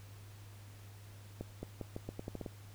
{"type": "accelerating click train", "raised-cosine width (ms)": 2, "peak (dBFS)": -27, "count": 10, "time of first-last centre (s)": [1.41, 2.462], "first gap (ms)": 220, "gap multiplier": 0.83, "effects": ["added 101 Hz sine -51 dBFS peak until 2.74 s", "pink hiss -60 dBFS RMS until 2.74 s"]}